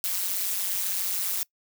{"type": "noise with amplitude modulation", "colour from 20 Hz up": "blue", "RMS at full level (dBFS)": -24, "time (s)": [0.04, 1.43], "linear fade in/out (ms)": 0, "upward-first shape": "sine", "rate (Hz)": 189, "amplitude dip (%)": 100, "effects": ["noise-tail reverb RT60 0.1 s tail -23 dB re dry"]}